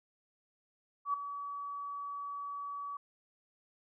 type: tone with ADSR envelope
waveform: sine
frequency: 1140 Hz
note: C#6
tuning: 48 cents sharp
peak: -27 dBFS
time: 1.05-2.97 s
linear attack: 88 ms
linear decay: 4 ms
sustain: -11 dB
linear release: 4 ms
effects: none